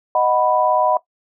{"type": "chord", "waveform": "sine", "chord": "B major", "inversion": "first", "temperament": "equal", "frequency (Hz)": [622.3, 740, 987.8], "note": ["D#5", "F#5", "B5"], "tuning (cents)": [0, 0, 0], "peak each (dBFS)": -18, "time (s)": [0.15, 0.97], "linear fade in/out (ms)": 2, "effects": ["noise-tail reverb RT60 0.1 s tail -17 dB re dry"]}